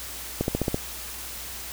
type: accelerating click train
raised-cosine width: 2 ms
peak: -10 dBFS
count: 6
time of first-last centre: 0.41-0.744 s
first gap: 71 ms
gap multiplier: 0.97
effects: added 60 Hz sine -45 dBFS peak until 1.72 s + white hiss -37 dBFS RMS until 1.72 s